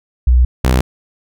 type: tone pair in turn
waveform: sine / sawtooth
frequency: 61.74 / 63.55 Hz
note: B1 / C2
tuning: 0 / -50 cents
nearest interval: minor second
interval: 50 cents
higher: second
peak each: -6 dBFS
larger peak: neither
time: 0.27-0.45 / 0.64-0.81 s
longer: first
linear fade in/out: 5 ms
effects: none

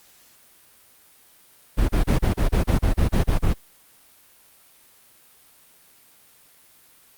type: noise bursts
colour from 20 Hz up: brown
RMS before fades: -18 dBFS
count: 12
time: 1.77-3.54 s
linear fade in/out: 20 ms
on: 120 ms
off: 30 ms
effects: white hiss -54 dBFS RMS until 7.17 s + Opus 48 kbps

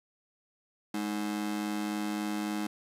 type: ring-modulated tone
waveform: 45% pulse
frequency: 261.5 Hz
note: C4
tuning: 1 cent flat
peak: -28 dBFS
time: 0.94-2.67 s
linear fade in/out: 5 ms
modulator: 51.8 Hz
effects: resampled to 32000 Hz + 9-bit

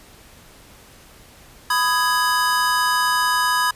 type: chord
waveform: square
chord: G# minor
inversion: first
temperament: just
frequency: 996.7 / 1245.9 / 1661.2 Hz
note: B5 / D#6 / G#6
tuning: +16 / +2 / 0 cents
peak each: -21 / -24 / -22 dBFS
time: 1.7-3.71 s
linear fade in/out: 5 ms
effects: pink hiss -47 dBFS RMS until 3.75 s + resampled to 32000 Hz

